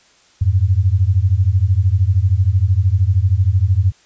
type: beating tone pair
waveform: sine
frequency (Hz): 88.2 / 101.2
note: F2 / G#2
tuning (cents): +18 / -44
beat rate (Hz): 13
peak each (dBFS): -14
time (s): 0.41-3.92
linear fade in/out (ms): 10
effects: white hiss -52 dBFS RMS until 4.05 s + resampled to 16000 Hz